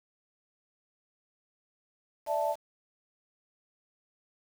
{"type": "chord", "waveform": "sine", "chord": "D suspended second", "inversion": "none", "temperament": "equal", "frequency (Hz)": [587.3, 659.3, 880], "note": ["D5", "E5", "A5"], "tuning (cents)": [0, 0, 0], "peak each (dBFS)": -31, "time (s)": [2.26, 2.56], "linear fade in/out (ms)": 50, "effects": ["8-bit"]}